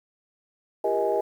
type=tone cluster; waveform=sine; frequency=345.6 / 398.8 / 473.7 / 630 / 833 Hz; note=F4 / G4 / A#4 / D#5 / G#5; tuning=-18 / +30 / +28 / +21 / +5 cents; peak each=-35 / -26 / -27 / -26 / -29 dBFS; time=0.84-1.21 s; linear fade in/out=5 ms; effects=tanh soft clip ceiling -11 dBFS + 9-bit